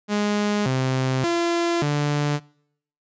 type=tone with pitch steps; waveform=sawtooth; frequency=207.4 / 130.7 / 341.2 / 146.5 Hz; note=G#3 / C3 / F4 / D3; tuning=-2 / -1 / -40 / -4 cents; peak=-16 dBFS; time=0.08-2.4 s; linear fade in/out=50 ms; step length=580 ms; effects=noise-tail reverb RT60 0.7 s tail -25 dB re dry + resampled to 16000 Hz

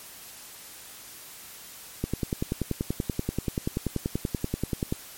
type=click train; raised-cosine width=3 ms; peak=-13 dBFS; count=31; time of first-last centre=2.04-4.925 s; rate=10.4 Hz; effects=white hiss -45 dBFS RMS until 5.17 s + MP3 64 kbps

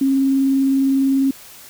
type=tone with vibrato; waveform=sine; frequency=270.4 Hz; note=C#4; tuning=43 cents flat; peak=-13 dBFS; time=0.01-1.31 s; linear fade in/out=5 ms; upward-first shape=sine; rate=20 Hz; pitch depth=23 cents each way; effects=white hiss -41 dBFS RMS until 1.69 s

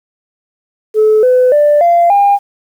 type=tone with pitch steps; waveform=sine; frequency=431.6 / 504.4 / 589.6 / 689.1 / 805.4 Hz; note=A4 / B4 / D5 / F5 / G5; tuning=-33 / +36 / +7 / -23 / +47 cents; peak=-4 dBFS; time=0.94-2.39 s; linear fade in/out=50 ms; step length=290 ms; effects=tanh soft clip ceiling -2 dBFS + 7-bit

